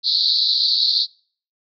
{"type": "band-pass noise", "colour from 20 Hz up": "pink", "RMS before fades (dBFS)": -18, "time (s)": [0.03, 1.07], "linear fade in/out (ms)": 50, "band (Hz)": [3900, 4600], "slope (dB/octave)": 96, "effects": ["noise-tail reverb RT60 0.5 s tail -26 dB re dry"]}